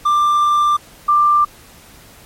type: tone pair in turn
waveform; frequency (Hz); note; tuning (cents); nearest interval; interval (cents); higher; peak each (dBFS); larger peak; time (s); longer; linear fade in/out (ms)
triangle / sine; 1185 / 1185; D6 / D6; +15 / +15; unison; 0; neither; -9; neither; 0.05-0.77 / 1.08-1.45; first; 10
effects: pink hiss -43 dBFS RMS until 2.25 s + MP3 64 kbps